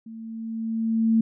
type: tone with level ramp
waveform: sine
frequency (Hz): 224.8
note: A3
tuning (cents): +37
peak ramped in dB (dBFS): -37 to -15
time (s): 0.06-1.21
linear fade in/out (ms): 5
effects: none